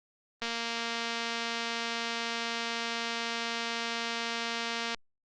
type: click train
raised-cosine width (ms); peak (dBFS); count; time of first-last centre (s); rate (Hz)
0.2; -16; 1051; 0.42-4.946; 232
effects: low-pass 6000 Hz 12 dB/octave + Opus 32 kbps